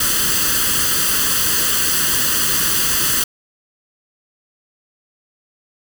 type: noise with comb filter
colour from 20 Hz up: white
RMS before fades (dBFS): -17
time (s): 0-3.24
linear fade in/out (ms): 5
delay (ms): 0.65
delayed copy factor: +0.75
effects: none